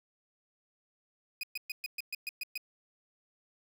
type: tone bursts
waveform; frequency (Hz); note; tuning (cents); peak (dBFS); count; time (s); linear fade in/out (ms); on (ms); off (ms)
30% pulse; 2489; D#7; 0; -32; 9; 1.41-2.577; 2; 23; 120
effects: none